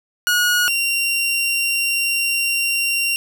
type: tone pair in turn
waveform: sawtooth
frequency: 1450 / 2761 Hz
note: F#6 / F7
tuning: -35 / -20 cents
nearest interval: major seventh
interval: 1115 cents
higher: second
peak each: -11 / -14 dBFS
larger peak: first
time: 0.27-0.68 / 0.68-3.16 s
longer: second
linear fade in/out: 0 ms
effects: none